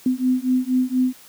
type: beating tone pair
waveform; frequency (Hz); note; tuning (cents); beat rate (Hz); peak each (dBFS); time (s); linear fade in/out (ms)
sine; 252.8 / 257; B3 / C4; +41 / -31; 4.2; -20; 0.06-1.13; 2
effects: white hiss -47 dBFS RMS until 1.28 s + high-pass 100 Hz 12 dB/octave